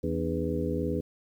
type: harmonic tone with a mistuned harmonic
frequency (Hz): 82.41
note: E2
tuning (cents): 0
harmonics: 1 / 2 / 3 / 4 / 5 / 6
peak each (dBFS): -34 / -34 / -34 / -34 / -34 / -34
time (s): 0.03-1.01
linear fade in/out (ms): 10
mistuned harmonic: 4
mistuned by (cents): -130
effects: 10-bit